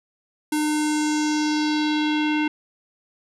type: tone with low-pass filter sweep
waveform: square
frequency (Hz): 303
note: D#4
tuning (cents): -46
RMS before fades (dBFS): -22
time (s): 0.52-2.48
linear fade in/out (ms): 5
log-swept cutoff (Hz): 11000 to 2600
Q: 2.6
effects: none